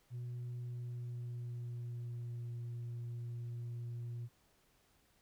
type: tone with pitch glide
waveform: sine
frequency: 122 to 118.94 Hz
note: B2 to A#2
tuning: -21 to +35 cents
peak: -38 dBFS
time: 0.1-4.29 s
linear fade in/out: 50 ms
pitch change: -44 cents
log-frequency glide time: 0.53-2.5 s
effects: tanh soft clip ceiling -39 dBFS + pink hiss -72 dBFS RMS until 5.21 s